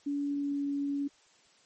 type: tone with pitch glide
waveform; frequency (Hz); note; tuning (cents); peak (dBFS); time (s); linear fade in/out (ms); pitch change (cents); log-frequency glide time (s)
sine; 285.2 to 282.7; C#4 to C#4; +49 to +34; -29; 0.06-1.08; 10; -15; 0.26-0.7
effects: white hiss -63 dBFS RMS until 1.65 s + MP3 32 kbps